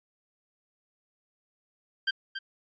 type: tone with echo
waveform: 25% pulse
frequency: 1573 Hz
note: G6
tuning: 6 cents sharp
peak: -20 dBFS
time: 2.07-2.11 s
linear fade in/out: 10 ms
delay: 280 ms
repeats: 1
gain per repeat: -9 dB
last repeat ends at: 2.39 s
effects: resampled to 16000 Hz